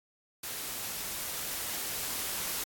white noise with level ramp, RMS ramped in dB -38 to -34 dBFS, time 0.43-2.64 s, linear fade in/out 5 ms, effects AAC 64 kbps

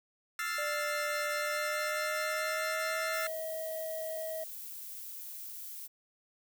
40% pulse chord, F major seventh, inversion third, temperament equal, 1318.5 / 1396.9 / 1760 / 2093 Hz, E6 / F6 / A6 / C7, 0 / 0 / 0 / 0 cents, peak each -38 dBFS, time 0.39-3.27 s, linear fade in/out 2 ms
triangle tone with pitch glide, 593 to 639.2 Hz, D5 to D#5, +17 to +47 cents, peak -34 dBFS, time 0.58-4.44 s, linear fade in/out 5 ms, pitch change +130 cents, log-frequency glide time 1.33-3 s
violet noise, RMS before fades -44 dBFS, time 3.12-5.88 s, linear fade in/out 20 ms
effects none

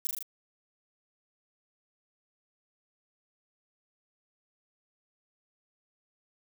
violet noise with echo, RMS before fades -30 dBFS, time 0.05-0.07 s, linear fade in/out 0 ms, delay 39 ms, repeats 4, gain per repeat -2 dB, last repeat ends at 0.226 s, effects none

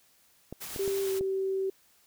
clicks, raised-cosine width 2 ms, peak -25 dBFS, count 4, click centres 0.526 / 0.762 / 0.878 / 1.21 s
white noise with tremolo, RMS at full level -39 dBFS, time 0.6-1.2 s, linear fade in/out 20 ms, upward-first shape triangle, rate 8.7 Hz, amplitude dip 25%
sine tone with pitch glide, 392 to 384.4 Hz, G4 to G4, 0 to -34 cents, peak -27 dBFS, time 0.79-1.7 s, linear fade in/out 5 ms, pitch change -34 cents, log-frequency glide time 1.03-1.09 s
effects white hiss -64 dBFS RMS until 2.06 s

